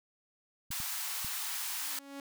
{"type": "clicks", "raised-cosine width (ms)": 5, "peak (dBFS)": -33, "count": 3, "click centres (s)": [0.706, 0.802, 1.247]}
{"type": "high-pass noise", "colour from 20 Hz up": "white", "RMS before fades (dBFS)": -37, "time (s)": [0.71, 1.99], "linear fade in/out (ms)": 2, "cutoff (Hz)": 770, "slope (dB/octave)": 48}
{"type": "tone with exponential growth", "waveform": "sawtooth", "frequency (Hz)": 278.4, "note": "C#4", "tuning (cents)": 8, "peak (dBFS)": -36, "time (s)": [1.6, 2.2], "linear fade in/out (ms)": 2, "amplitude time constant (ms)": 130}
{"effects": []}